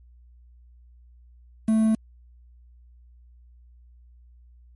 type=tone with quantisation; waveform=triangle; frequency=220 Hz; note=A3; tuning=in tune; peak=-15 dBFS; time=1.68-1.95 s; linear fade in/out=5 ms; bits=7; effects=added 60 Hz sine -49 dBFS peak until 4.75 s + MP3 48 kbps